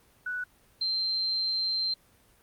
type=tone pair in turn; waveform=sine; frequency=1480 / 4137 Hz; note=F#6 / C8; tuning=0 / -20 cents; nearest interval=octave + tritone; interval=1780 cents; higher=second; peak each=-30 / -26 dBFS; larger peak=second; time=0.26-0.44 / 0.81-1.94 s; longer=second; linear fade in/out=5 ms; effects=pink hiss -62 dBFS RMS until 2.42 s + Opus 32 kbps